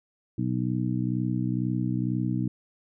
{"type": "harmonic tone", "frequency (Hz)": 62.1, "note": "B1", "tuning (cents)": 10, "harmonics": [2, 3, 4, 5], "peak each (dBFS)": [-28, -30, -31, -32], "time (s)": [0.38, 2.48], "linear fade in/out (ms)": 5, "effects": []}